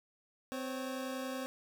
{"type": "tone pair together", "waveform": "25% pulse", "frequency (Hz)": [258.6, 548], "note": ["C4", "C#5"], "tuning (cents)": [-20, -20], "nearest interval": "octave + minor second", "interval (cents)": 1300, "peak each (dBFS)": [-35, -39], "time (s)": [0.52, 1.46], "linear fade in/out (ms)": 0, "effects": []}